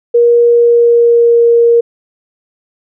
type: tone with pitch glide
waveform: sine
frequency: 474.2 to 468.8 Hz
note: A#4 to A#4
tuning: +30 to +10 cents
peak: -4 dBFS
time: 0.14-1.81 s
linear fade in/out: 10 ms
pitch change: -20 cents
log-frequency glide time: 0.4-1.43 s
effects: none